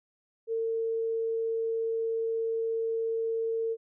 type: tone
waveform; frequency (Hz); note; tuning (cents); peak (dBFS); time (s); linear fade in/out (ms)
sine; 452.8; A4; +50; -27; 0.47-3.77; 50
effects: none